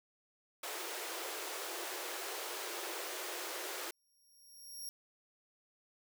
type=high-pass noise; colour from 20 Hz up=pink; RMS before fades=-42 dBFS; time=0.63-3.91 s; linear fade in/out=5 ms; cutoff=330 Hz; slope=96 dB/octave
type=tone with exponential growth; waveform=15% pulse; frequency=5588 Hz; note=F8; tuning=in tune; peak=-35 dBFS; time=3.92-4.89 s; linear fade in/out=0 ms; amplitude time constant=210 ms
effects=none